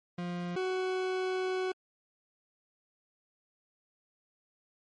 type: tone pair in turn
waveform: 40% pulse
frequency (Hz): 175.8 / 372.5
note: F3 / F#4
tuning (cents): +12 / +12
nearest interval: octave + minor second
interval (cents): 1300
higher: second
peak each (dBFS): -33 / -29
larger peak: second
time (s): 0.18-0.56 / 0.56-1.72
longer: second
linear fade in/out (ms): 5
effects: low-pass 4000 Hz 12 dB/octave + MP3 48 kbps